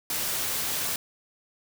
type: noise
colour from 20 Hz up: white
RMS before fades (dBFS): -29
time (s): 0.1-0.96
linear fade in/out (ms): 2
effects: none